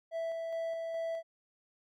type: tone with tremolo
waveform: triangle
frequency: 659.3 Hz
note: E5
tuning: in tune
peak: -31 dBFS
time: 0.11-1.23 s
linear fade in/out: 50 ms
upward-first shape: square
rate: 2.4 Hz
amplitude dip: 25%
effects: none